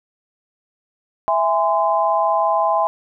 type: chord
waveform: sine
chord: E augmented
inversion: none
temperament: just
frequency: 659.3 / 824.1 / 1030.1 Hz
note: E5 / G#5 / B#5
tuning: 0 / -14 / -27 cents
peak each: -19 dBFS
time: 1.28-2.87 s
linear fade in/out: 0 ms
effects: none